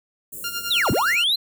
white band-stop noise, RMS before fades -35 dBFS, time 0.32-1.16 s, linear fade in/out 10 ms, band 550 to 7100 Hz, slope 96 dB/octave
15% pulse tone with tremolo, 1400 Hz, F6, 4 cents sharp, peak -18 dBFS, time 0.44-1.24 s, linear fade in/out 2 ms, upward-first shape sine, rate 9.6 Hz, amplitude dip 75%
triangle linear two-way sweep, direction down then up, 4171 to 66.1 to 4171 Hz, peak -16 dBFS, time 0.7-1.36 s, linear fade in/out 10 ms, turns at 0.91 s
effects none

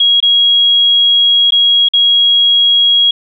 sine tone with dropouts, 3300 Hz, G#7, 12 cents flat, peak -6 dBFS, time 0-3.11 s, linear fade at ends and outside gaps 5 ms, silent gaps 0.203-0.226 / 1.507-1.521 / 1.887-1.935 s, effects none

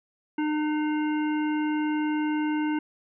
harmonic tone with a mistuned harmonic, 303.4 Hz, D#4, 44 cents flat, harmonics 1 / 3 / 5 / 7 / 9, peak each -24 / -34 / -38 / -41 / -43 dBFS, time 0.38-2.79 s, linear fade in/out 5 ms, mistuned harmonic 9, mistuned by +33 cents, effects none

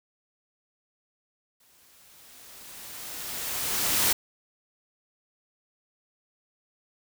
white noise with exponential growth, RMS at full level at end -22 dBFS, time 1.6-4.13 s, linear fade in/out 5 ms, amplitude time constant 550 ms, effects none

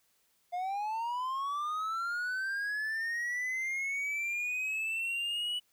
triangle linear sweep, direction up, 698.5 to 2960 Hz, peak -30 dBFS, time 0.52-5.6 s, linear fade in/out 20 ms, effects white hiss -72 dBFS RMS until 5.72 s

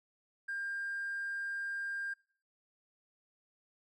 sine tone with hard clipping, 1600 Hz, G6, 35 cents sharp, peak -36 dBFS, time 0.48-2.14 s, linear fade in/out 10 ms, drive 1 dB, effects noise-tail reverb RT60 0.5 s tail -23 dB re dry

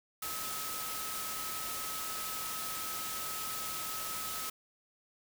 sine tone in noise, 1285 Hz, E6, 45 cents flat, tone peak -43 dBFS, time 0.22-4.5 s, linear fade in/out 5 ms, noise white, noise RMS -39 dBFS, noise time 0.22-4.5 s, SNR -7 dB, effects none

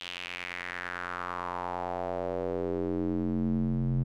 square tone with band-pass filter sweep, 44.43 Hz, F1, 31 cents sharp, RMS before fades -32 dBFS, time 0-4.04 s, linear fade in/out 20 ms, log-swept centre 3200 to 150 Hz, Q 3.2, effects none

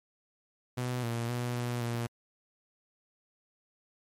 sawtooth tone with pitch steps, 124.5 / 117.2 / 121.9 / 121.2 / 118.2 Hz, B2 / A#2 / B2 / B2 / A#2, +14 / +10 / -22 / -32 / +24 cents, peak -27 dBFS, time 0.77-2.07 s, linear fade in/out 10 ms, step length 260 ms, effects MP3 64 kbps

